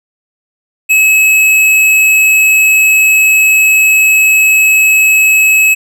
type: tone with hard clipping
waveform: triangle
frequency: 2576 Hz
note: E7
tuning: 41 cents flat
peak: -6 dBFS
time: 0.89-5.75 s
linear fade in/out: 20 ms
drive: 17 dB
effects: none